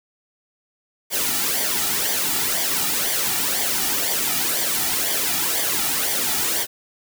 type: noise with flanger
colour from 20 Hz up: white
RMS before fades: -22 dBFS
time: 1.1-6.67 s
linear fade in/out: 50 ms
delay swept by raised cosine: 0.74 to 1.94 ms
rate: 2 Hz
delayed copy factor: -0.65
effects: none